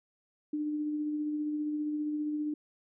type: tone with tremolo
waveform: sine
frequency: 300 Hz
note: D4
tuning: 37 cents sharp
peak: -29 dBFS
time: 0.53-2.54 s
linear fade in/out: 5 ms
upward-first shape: sine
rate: 15 Hz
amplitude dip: 25%
effects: none